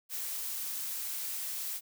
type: noise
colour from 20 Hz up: blue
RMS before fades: -37 dBFS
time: 0.09-1.81 s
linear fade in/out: 50 ms
effects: none